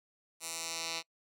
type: tone with band-pass filter sweep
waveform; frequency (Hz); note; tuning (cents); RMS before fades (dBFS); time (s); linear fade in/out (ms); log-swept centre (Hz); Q
10% pulse; 164.81; E3; 0; -39; 0.4-1.03; 50; 9000 to 4200; 1.3
effects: noise-tail reverb RT60 0.1 s tail -26 dB re dry